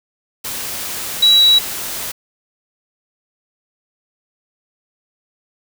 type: tone in noise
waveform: sine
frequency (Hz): 3899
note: B7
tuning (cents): -23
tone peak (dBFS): -7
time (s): 1.22-1.59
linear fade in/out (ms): 10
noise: white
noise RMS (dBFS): -25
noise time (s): 0.44-2.12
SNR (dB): +15
effects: none